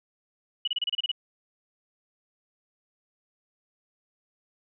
sine tone bursts, 2935 Hz, F#7, 15 cents flat, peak -24 dBFS, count 9, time 0.65-1.116 s, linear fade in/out 5 ms, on 26 ms, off 29 ms, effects none

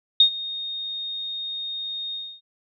sine tone with ADSR envelope, 3701 Hz, A#7, 13 cents flat, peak -9 dBFS, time 0.2-2.41 s, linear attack 4 ms, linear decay 91 ms, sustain -19 dB, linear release 270 ms, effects none

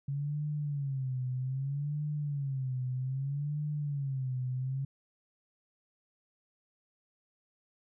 sine tone with vibrato, 137.9 Hz, C#3, 9 cents flat, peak -31 dBFS, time 0.08-4.85 s, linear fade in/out 5 ms, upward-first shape sine, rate 0.63 Hz, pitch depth 140 cents each way, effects none

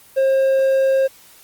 triangle tone, 535 Hz, C5, 38 cents sharp, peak -11 dBFS, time 0.16-1.08 s, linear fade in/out 20 ms, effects white hiss -47 dBFS RMS until 1.43 s + Opus 24 kbps

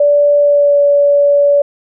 sine tone with pitch glide, 580 to 572.7 Hz, D5 to D5, -22 to -44 cents, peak -6 dBFS, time 0-1.62 s, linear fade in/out 5 ms, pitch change -22 cents, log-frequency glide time 0.39-0.8 s, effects none

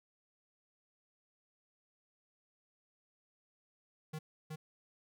square tone with echo, 155.56 Hz, D#3, in tune, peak -40 dBFS, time 4.13-4.19 s, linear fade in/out 10 ms, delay 370 ms, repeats 1, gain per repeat -2 dB, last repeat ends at 4.56 s, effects none

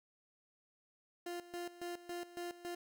30% pulse tone with tremolo, 349.2 Hz, F4, in tune, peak -38 dBFS, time 1.26-2.75 s, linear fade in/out 5 ms, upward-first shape square, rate 3.6 Hz, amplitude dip 80%, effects none

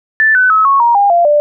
sine tone with pitch steps, 1760 / 1505.8 / 1288.4 / 1102.3 / 943.2 / 807 / 690.4 / 590.7 Hz, A6 / F#6 / E6 / C#6 / A#5 / G#5 / F5 / D5, 0 / +30 / -40 / -10 / +20 / -50 / -20 / +10 cents, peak -6 dBFS, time 0.2-1.4 s, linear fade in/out 0 ms, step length 150 ms, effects none

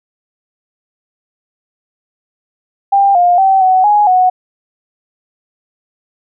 sine tone with pitch steps, 794 / 707 / 771 / 748 / 832 / 737 Hz, G5 / F5 / G5 / F#5 / G#5 / F#5, +22 / +21 / -29 / +19 / +3 / -7 cents, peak -6 dBFS, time 2.92-4.3 s, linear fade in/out 10 ms, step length 230 ms, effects none

